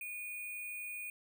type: tone with sample-and-hold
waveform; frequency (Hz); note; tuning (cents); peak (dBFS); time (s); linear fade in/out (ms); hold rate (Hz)
sine; 2459; D#7; -21; -40; 0.01-1.1; 2; 11025
effects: none